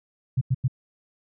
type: tone bursts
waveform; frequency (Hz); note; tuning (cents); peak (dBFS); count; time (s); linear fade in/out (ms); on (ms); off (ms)
sine; 128.8; C3; -27; -18; 3; 0.37-0.681; 10; 43; 91
effects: none